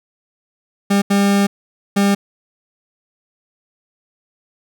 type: tone bursts at uneven times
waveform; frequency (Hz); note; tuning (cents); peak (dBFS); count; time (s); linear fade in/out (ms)
40% pulse; 200; G3; +35; -11; 3; 0.9-1.02 / 1.1-1.47 / 1.96-2.15; 10
effects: none